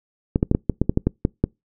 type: clicks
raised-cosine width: 3 ms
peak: -4 dBFS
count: 11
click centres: 0.359 / 0.429 / 0.514 / 0.549 / 0.697 / 0.816 / 0.895 / 0.974 / 1.07 / 1.251 / 1.44 s
effects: noise-tail reverb RT60 0.2 s tail -26 dB re dry

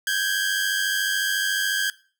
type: tone pair together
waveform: sawtooth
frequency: 1561 / 1655 Hz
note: G6 / G#6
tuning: -8 / -6 cents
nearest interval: minor second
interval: 102 cents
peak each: -21 dBFS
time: 0.07-1.9 s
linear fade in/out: 2 ms
effects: noise-tail reverb RT60 0.4 s tail -20 dB re dry

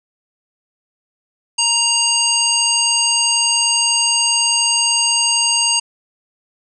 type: harmonic tone with a mistuned harmonic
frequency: 933 Hz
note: A#5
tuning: 1 cent sharp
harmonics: 1 / 3 / 5 / 7 / 9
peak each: -24 / -18 / -19 / -20 / -19 dBFS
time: 1.58-5.8 s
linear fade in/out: 10 ms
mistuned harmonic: 5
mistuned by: +30 cents
effects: none

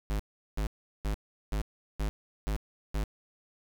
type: tone bursts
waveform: square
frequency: 51.91 Hz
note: G#1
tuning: in tune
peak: -29 dBFS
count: 7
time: 0.1-3.038 s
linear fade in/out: 0 ms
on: 94 ms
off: 380 ms
effects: none

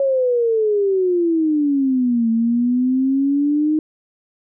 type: exponential two-way sweep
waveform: sine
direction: down then up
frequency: 554.4 to 225 to 311.5 Hz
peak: -14 dBFS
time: 0-3.79 s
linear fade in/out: 2 ms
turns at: 2.3 s
effects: none

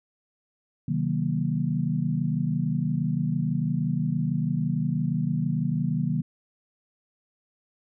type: chord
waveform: sine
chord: C half-diminished seventh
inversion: none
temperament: just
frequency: 130.81 / 156.98 / 188.37 / 235.5 Hz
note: C3 / Eb3 / Gb3 / Bb3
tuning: 0 / +16 / +31 / +18 cents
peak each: -30 / -26 / -30 / -30 dBFS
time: 0.88-6.22 s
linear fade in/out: 5 ms
effects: none

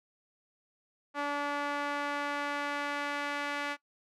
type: tone with band-pass filter sweep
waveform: sawtooth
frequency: 288.2 Hz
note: D4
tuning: 33 cents flat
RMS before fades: -34 dBFS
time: 1.14-3.77 s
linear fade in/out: 50 ms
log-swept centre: 1200 to 1800 Hz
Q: 1.2
effects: noise-tail reverb RT60 0.1 s tail -21 dB re dry

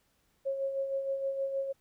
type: tone with tremolo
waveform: sine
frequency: 544 Hz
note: C#5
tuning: 33 cents flat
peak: -28 dBFS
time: 0.45-1.73 s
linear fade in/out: 20 ms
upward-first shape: sine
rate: 6.4 Hz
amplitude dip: 50%
effects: pink hiss -72 dBFS RMS until 1.8 s

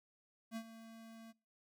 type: tone with ADSR envelope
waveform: square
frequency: 225.8 Hz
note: A3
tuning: 45 cents sharp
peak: -40 dBFS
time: 0.51-1.33 s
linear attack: 53 ms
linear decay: 66 ms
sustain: -13 dB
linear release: 29 ms
effects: noise-tail reverb RT60 0.3 s tail -23 dB re dry

